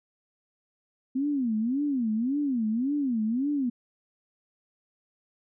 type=tone with vibrato; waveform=sine; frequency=251.4 Hz; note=B3; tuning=31 cents sharp; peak=-24 dBFS; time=1.15-3.7 s; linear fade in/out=10 ms; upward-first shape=sine; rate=1.8 Hz; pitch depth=270 cents each way; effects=none